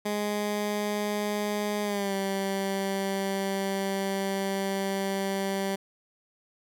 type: tone with pitch glide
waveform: 15% pulse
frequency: 207.7 to 194.91 Hz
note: G#3 to G3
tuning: 0 to -10 cents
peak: -21 dBFS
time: 0.05-5.76 s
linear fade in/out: 10 ms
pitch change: -110 cents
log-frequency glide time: 1.83-2.14 s
effects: none